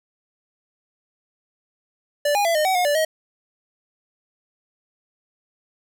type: tone with pitch steps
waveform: square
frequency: 584 / 818 / 671 / 611 / 756 / 719 / 583 / 632 Hz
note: D5 / G#5 / E5 / D#5 / F#5 / F#5 / D5 / D#5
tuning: -10 / -26 / +31 / -32 / +37 / -50 / -13 / +27 cents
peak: -18 dBFS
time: 2.25-3.05 s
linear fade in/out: 5 ms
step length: 100 ms
effects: none